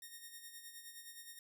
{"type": "tone with tremolo", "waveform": "5% pulse", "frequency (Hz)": 1850, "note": "A#6", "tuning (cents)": -14, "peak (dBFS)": -38, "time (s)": [0.02, 1.39], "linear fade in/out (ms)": 2, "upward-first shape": "sine", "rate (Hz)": 9.6, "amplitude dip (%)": 55, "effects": []}